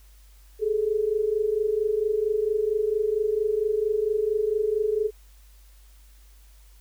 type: tone pair together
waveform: sine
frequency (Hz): 411 / 435.4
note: G#4 / A4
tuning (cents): -18 / -18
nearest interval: minor second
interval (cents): 100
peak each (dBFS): -26 / -23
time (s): 0.59-5.11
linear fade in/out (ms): 50
effects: added 50 Hz sine -49 dBFS peak until 6.8 s + white hiss -60 dBFS RMS until 6.8 s